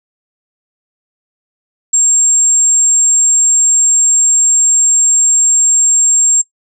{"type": "tone", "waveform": "sine", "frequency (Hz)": 7459, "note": "A#8", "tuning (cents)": 0, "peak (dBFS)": -6, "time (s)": [1.93, 6.42], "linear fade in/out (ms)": 10, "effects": ["noise-tail reverb RT60 0.1 s tail -21 dB re dry"]}